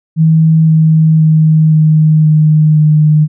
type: tone with pitch steps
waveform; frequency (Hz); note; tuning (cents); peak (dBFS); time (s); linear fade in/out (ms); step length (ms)
sine; 160 / 158.53 / 157.07 / 155.62 / 154.19 / 152.77; D#3 / D#3 / D#3 / D#3 / D#3 / D#3; +49 / +33 / +17 / +1 / -15 / -31; -4; 0.16-3.28; 50; 520
effects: none